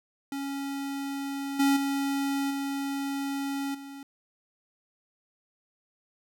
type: tone with level steps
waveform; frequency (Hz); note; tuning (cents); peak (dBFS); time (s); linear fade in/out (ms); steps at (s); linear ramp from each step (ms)
square; 277.2; C#4; 0; -32 / -21 / -27 / -30 / -41; 0.32-4.03; 2; 1.59 / 1.76 / 2.5 / 3.74; 10
effects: none